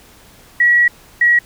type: tone pair in turn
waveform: sine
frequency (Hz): 1923 / 1913.7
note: B6 / A#6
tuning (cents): -47 / +45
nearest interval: unison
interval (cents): 8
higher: first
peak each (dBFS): -8 / -8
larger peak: neither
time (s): 0.6-0.88 / 1.21-1.39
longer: first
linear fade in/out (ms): 5
effects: pink hiss -45 dBFS RMS until 1.45 s